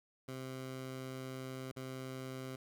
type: tone with dropouts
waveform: 15% pulse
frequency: 130.81 Hz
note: C3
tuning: in tune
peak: -36 dBFS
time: 0.28-2.56 s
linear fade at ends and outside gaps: 5 ms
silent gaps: 1.716-1.763 s
effects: none